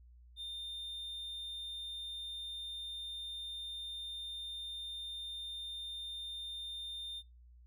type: tone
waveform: triangle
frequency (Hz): 3620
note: A7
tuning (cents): +48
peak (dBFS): -39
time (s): 0.36-7.23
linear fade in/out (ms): 50
effects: noise-tail reverb RT60 0.2 s tail -20 dB re dry + added 60 Hz sine -56 dBFS peak until 7.66 s